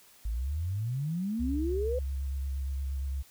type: exponential sweep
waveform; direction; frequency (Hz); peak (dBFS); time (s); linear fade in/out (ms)
sine; up; 51 to 520; -29; 0.25-1.99; 5
type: tone with vibrato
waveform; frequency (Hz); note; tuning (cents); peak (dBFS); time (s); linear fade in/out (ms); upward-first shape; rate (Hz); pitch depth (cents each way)
sine; 68; C#2; -33; -30; 1.39-3.23; 20; sine; 8.6; 31
effects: white hiss -58 dBFS RMS until 3.3 s